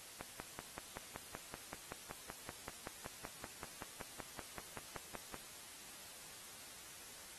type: click train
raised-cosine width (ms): 0.5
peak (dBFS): -29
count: 28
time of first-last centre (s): 0.21-5.343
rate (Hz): 5.26
effects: white hiss -54 dBFS RMS until 7.38 s + AAC 32 kbps